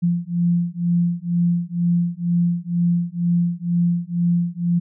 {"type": "beating tone pair", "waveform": "sine", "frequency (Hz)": [172, 174.1], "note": ["F3", "F3"], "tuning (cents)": [-26, -5], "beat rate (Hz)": 2.1, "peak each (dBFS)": -20, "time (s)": [0.02, 4.8], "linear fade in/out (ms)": 20, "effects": []}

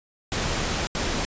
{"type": "noise bursts at uneven times", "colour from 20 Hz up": "pink", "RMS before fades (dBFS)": -26, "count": 2, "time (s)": [[0.32, 0.87], [0.95, 1.25]], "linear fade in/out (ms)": 0, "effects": ["resampled to 16000 Hz"]}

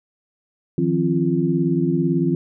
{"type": "tone cluster", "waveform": "sine", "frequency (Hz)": [156.6, 174.6, 265.6, 344], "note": ["D#3", "F3", "C4", "F4"], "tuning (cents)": [11, 0, 26, -26], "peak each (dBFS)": -22, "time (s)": [0.78, 2.35], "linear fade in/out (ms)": 2, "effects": []}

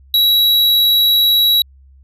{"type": "tone", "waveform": "square", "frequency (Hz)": 3887, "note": "B7", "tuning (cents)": -28, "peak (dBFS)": -10, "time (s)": [0.14, 1.62], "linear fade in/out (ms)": 2, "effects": ["added 67 Hz sine -42 dBFS peak until 2.03 s", "resampled to 32000 Hz"]}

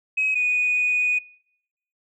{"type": "tone pair in turn", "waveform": "sine", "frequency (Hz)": [2544, 2477], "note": ["D#7", "D#7"], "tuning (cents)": [38, -8], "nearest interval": "unison", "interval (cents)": 46, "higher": "first", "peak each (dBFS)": -18, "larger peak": "neither", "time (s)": [[0.17, 0.35], [0.35, 1.19]], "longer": "second", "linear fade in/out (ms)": 10, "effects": ["noise-tail reverb RT60 0.8 s tail -26 dB re dry", "tanh soft clip ceiling -14 dBFS"]}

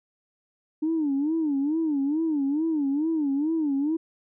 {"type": "tone with vibrato", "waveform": "sine", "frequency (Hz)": 299.3, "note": "D4", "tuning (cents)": 33, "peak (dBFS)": -21, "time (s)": [0.82, 3.97], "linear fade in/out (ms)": 10, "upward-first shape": "sine", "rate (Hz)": 2.3, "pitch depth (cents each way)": 160, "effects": ["tanh soft clip ceiling -18 dBFS"]}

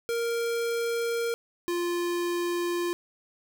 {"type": "tone pair in turn", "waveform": "square", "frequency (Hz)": [466.2, 348.3], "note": ["A#4", "F4"], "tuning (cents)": [0, -5], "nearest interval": "perfect fourth", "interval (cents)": 505, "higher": "first", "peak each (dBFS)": -27, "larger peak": "neither", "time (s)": [[0.09, 1.34], [1.68, 2.93]], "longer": "neither", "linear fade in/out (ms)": 0, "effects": []}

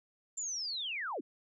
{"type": "linear sweep", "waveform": "sine", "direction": "down", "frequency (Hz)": [7300, 210.7], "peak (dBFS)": -35, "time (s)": [0.37, 1.21], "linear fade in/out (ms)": 10, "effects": []}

